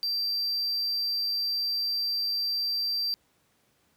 triangle tone, 4699 Hz, D8, in tune, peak -25 dBFS, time 0.03-3.14 s, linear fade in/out 0 ms, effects pink hiss -68 dBFS RMS until 3.96 s + high-pass 80 Hz 12 dB/octave

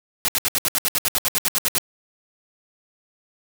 white noise bursts, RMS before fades -20 dBFS, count 16, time 0.25-1.783 s, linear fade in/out 0 ms, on 33 ms, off 67 ms, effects none

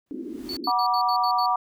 pink noise with exponential growth, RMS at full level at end -39 dBFS, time 0.06-0.57 s, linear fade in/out 5 ms, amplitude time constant 110 ms
white band-pass noise, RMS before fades -35 dBFS, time 0.11-0.7 s, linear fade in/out 0 ms, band 250 to 350 Hz, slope 48 dB/octave
triangle tone bursts, 4459 Hz, C#8, 9 cents sharp, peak -29 dBFS, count 7, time 0.49-1.461 s, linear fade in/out 2 ms, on 77 ms, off 72 ms
sine chord, B minor, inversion second, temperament equal with one note detuned, 740 / 962.4 / 1174.7 Hz, F#5 / B5 / D6, 0 / -45 / 0 cents, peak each -24 dBFS, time 0.67-1.56 s, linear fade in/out 5 ms
effects none

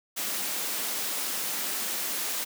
white high-pass noise, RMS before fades -31 dBFS, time 0.16-2.45 s, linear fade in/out 20 ms, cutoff 170 Hz, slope 48 dB/octave, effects none

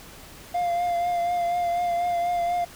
triangle tone with vibrato, 698.5 Hz, F5, in tune, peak -20 dBFS, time 0.54-2.65 s, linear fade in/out 10 ms, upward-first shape triangle, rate 4.1 Hz, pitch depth 30 cents each way, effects pink hiss -45 dBFS RMS until 2.75 s

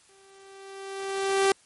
sawtooth tone with exponential growth, 390 Hz, G4, 9 cents flat, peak -14 dBFS, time 0.09-1.52 s, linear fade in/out 2 ms, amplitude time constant 310 ms, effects white hiss -59 dBFS RMS until 1.65 s + MP3 48 kbps

